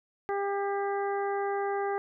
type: harmonic tone with a mistuned harmonic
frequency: 399.7 Hz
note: G4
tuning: 34 cents sharp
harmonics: 1 / 2 / 3 / 4 / 5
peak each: -30 / -32 / -39 / -41 / -44 dBFS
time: 0.29-1.98 s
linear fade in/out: 0 ms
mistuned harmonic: 5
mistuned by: -20 cents
effects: none